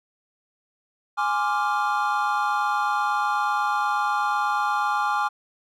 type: chord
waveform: triangle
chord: D half-diminished seventh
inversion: second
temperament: equal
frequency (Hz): 830.6 / 1046.5 / 1174.7 / 1396.9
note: Ab5 / C6 / D6 / F6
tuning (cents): 0 / 0 / 0 / 0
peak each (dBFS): -23 / -28 / -24 / -26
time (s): 1.17-5.29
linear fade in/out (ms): 20
effects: none